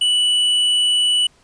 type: tone with hard clipping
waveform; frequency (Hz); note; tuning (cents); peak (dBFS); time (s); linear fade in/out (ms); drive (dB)
sine; 2960; F#7; 0; -15; 0.01-1.27; 5; 6
effects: pink hiss -55 dBFS RMS until 1.43 s + resampled to 22050 Hz